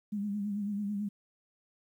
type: tone with vibrato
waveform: sine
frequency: 204.5 Hz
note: G#3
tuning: 26 cents flat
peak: -31 dBFS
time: 0.12-1.09 s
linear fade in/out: 10 ms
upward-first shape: sine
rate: 9.1 Hz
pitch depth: 53 cents each way
effects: 11-bit